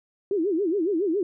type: tone with vibrato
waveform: sine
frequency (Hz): 362.9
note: F#4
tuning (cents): -34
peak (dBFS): -21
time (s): 0.31-1.23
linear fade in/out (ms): 2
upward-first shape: sine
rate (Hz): 7.2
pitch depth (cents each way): 250
effects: none